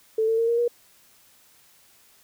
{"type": "tone with pitch steps", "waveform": "sine", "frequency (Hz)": [441.1, 449.8, 458.8, 467.9, 477.1], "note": ["A4", "A4", "A#4", "A#4", "A#4"], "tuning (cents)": [4, 38, -28, 6, 40], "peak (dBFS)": -19, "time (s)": [0.18, 0.68], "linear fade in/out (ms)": 5, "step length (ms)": 100, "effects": ["white hiss -57 dBFS RMS until 2.23 s"]}